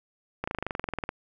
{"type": "slowing click train", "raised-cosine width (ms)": 0.5, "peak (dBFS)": -15, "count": 16, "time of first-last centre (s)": [0.44, 1.091], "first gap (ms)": 35, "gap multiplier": 1.03, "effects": []}